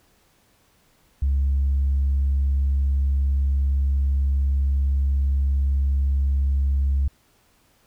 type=tone; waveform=sine; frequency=68.7 Hz; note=C#2; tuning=15 cents flat; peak=-16 dBFS; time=1.22-7.08 s; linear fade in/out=5 ms; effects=tanh soft clip ceiling -15 dBFS + pink hiss -61 dBFS RMS until 7.86 s